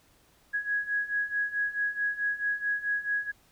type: beating tone pair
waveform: sine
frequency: 1661.2 / 1665.8 Hz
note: G#6 / G#6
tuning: 0 / +5 cents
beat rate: 4.6 Hz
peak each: -32 / -29 dBFS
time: 0.53-3.32 s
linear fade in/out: 20 ms
effects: pink hiss -63 dBFS RMS until 3.51 s